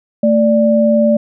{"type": "tone pair together", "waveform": "sine", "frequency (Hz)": [223.2, 587.3], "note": ["A3", "D5"], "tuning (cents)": [25, 0], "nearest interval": "octave + perfect fourth", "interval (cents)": 1675, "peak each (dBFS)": -11, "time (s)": [0.23, 1.17], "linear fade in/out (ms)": 5, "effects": []}